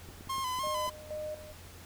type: clicks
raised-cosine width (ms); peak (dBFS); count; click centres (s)
3; -35; 7; 0.088 / 0.209 / 0.273 / 0.383 / 0.588 / 0.671 / 0.878
type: tone with vibrato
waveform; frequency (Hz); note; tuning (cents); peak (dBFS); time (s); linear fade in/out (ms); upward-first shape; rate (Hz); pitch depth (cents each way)
45% pulse; 1039; C6; -12; -32; 0.29-0.9; 10; square; 3.3; 47
type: tone with tremolo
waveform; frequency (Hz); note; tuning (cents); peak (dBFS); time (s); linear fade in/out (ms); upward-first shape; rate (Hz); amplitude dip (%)
sine; 611; D#5; -32; -35; 0.63-1.53; 10; square; 2.1; 75
effects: added 86 Hz sine -52 dBFS peak until 1.85 s + pink hiss -52 dBFS RMS until 1.85 s